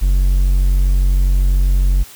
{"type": "tone", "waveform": "triangle", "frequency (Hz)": 46.25, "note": "F#1", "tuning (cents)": 0, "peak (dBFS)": -8, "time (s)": [0.01, 2.04], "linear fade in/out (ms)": 20, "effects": ["white hiss -39 dBFS RMS until 2.15 s"]}